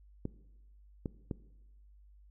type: clicks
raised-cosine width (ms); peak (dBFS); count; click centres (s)
3; -22; 3; 0.254 / 1.058 / 1.312
effects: noise-tail reverb RT60 1.0 s tail -19 dB re dry + added 50 Hz sine -56 dBFS peak until 2.3 s